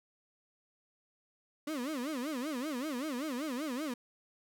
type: tone with vibrato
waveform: 35% pulse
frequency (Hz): 276.1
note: C#4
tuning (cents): -7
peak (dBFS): -33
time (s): 1.67-3.94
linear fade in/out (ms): 5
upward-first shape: sine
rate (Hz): 5.2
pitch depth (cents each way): 250
effects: none